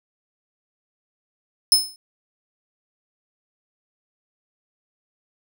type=tone with exponential decay; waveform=sawtooth; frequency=5210 Hz; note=E8; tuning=21 cents flat; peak=-6 dBFS; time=1.72-1.96 s; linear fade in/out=1 ms; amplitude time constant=52 ms; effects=none